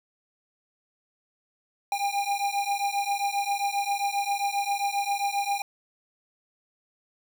square beating tone pair, 800 / 807.5 Hz, G5 / G#5, +35 / -49 cents, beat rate 7.5 Hz, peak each -29 dBFS, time 1.92-5.62 s, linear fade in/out 2 ms, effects 9-bit

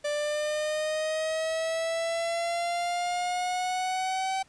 45% pulse exponential sweep, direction up, 587.3 to 769 Hz, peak -27 dBFS, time 0.04-4.43 s, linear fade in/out 10 ms, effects pink hiss -61 dBFS RMS until 4.48 s + resampled to 22050 Hz

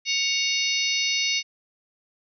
harmonic tone with a mistuned harmonic, 740 Hz, F#5, in tune, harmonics 3 / 4 / 5 / 6 / 7 / 8, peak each -27 / -28 / -29 / -30 / -30 / -31 dBFS, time 0.05-1.43 s, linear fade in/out 50 ms, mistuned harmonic 4, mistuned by -92 cents, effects none

